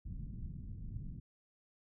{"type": "low-pass noise", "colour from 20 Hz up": "pink", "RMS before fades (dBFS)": -44, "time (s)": [0.05, 1.2], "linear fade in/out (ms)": 10, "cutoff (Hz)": 190, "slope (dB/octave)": 24, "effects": []}